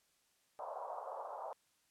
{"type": "band-pass noise", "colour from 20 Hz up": "pink", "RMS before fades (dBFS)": -45, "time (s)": [0.59, 1.53], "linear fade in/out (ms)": 0, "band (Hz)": [540, 1100], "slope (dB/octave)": 48, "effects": ["white hiss -75 dBFS RMS until 1.9 s", "low-pass 11000 Hz 12 dB/octave"]}